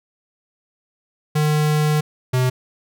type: tone pair in turn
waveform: square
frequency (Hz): 151.6 / 127.48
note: D#3 / C3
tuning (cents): -45 / -45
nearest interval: minor third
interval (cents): 300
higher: first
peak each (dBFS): -16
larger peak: neither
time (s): 1.35-2.01 / 2.33-2.5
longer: first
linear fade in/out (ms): 10
effects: none